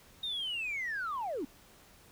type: linear sweep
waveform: sine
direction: down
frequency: 3737 to 244 Hz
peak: -32 dBFS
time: 0.23-1.45 s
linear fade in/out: 5 ms
effects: tanh soft clip ceiling -30 dBFS + pink hiss -59 dBFS RMS until 2.11 s